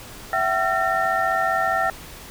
sine tone cluster, 666 / 761 / 1355 / 1825 Hz, E5 / F#5 / E6 / A#6, +18 / +48 / +47 / -37 cents, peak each -25 / -23 / -24 / -25 dBFS, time 0.33-1.9 s, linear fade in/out 2 ms, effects pink hiss -40 dBFS RMS until 2.3 s

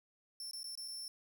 sawtooth tone with dropouts, 5380 Hz, E8, 34 cents sharp, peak -40 dBFS, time 0.4-1.08 s, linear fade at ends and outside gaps 1 ms, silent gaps 0.511-0.533 / 0.631-0.642 / 0.753-0.775 / 0.879-0.883 s, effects none

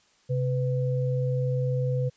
sine tone pair together, 131.78 / 500 Hz, C3 / B4, +13 / +21 cents, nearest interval octave + major seventh, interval 2308 cents, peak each -24 / -30 dBFS, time 0.29-2.1 s, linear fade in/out 20 ms, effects white hiss -63 dBFS RMS until 2.16 s + resampled to 16000 Hz

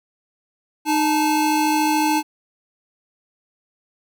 square tone pair together, 307.3 / 868.2 Hz, D#4 / A5, -21 / -23 cents, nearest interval octave + tritone, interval 1798 cents, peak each -20 / -20 dBFS, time 0.85-2.23 s, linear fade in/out 50 ms, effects none

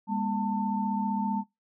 sine tone cluster, 204.2 / 239.5 / 894 Hz, G#3 / A#3 / A5, -29 / +47 / +27 cents, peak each -29 / -34 / -30 dBFS, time 0.07-1.44 s, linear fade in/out 50 ms, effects noise-tail reverb RT60 0.2 s tail -19 dB re dry

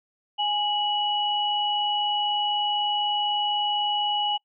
sine tone pair together, 830 / 2934 Hz, G#5 / F#7, -1 / -15 cents, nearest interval octave + minor seventh, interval 2186 cents, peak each -25 dBFS, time 0.38-4.38 s, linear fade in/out 20 ms, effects noise-tail reverb RT60 0.1 s tail -25 dB re dry

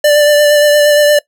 square tone with vibrato, 590 Hz, D5, 8 cents sharp, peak -6 dBFS, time 0.04-1.19 s, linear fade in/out 5 ms, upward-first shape sine, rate 8.6 Hz, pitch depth 18 cents each way, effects noise-tail reverb RT60 0.1 s tail -21 dB re dry

